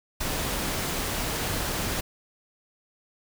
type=noise; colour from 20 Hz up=pink; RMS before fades=-29 dBFS; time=0.2-2.01 s; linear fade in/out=10 ms; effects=none